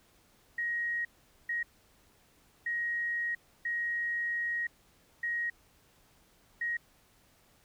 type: tone bursts at uneven times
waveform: sine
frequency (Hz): 1886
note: A#6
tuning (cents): +20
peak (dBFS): -30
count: 6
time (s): 0.58-1.05 / 1.49-1.63 / 2.66-3.35 / 3.65-4.67 / 5.23-5.5 / 6.61-6.77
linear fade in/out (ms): 5
effects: pink hiss -65 dBFS RMS until 7.64 s